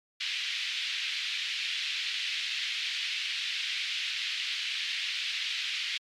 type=band-pass noise; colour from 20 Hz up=white; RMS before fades=-33 dBFS; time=0.2-5.98 s; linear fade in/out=10 ms; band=2200 to 3800 Hz; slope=24 dB/octave; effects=MP3 96 kbps